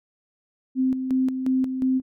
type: tone with tremolo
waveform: sine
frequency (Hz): 260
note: C4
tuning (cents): -11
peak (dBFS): -18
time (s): 0.75-2.02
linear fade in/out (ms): 50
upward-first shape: square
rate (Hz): 2.8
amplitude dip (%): 55
effects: none